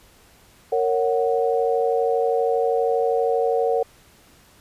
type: chord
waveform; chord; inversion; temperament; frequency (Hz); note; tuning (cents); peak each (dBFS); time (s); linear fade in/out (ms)
sine; F# major; first; just; 462.5 / 555 / 740; A#4 / C#5 / F#5; -14 / +2 / 0; -20 / -24 / -24; 0.72-3.83; 5
effects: pink hiss -53 dBFS RMS until 4.6 s + resampled to 32000 Hz